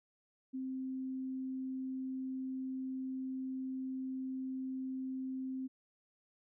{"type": "tone", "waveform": "sine", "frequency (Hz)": 261.6, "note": "C4", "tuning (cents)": 0, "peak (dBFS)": -37, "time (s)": [0.53, 5.68], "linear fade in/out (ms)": 20, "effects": []}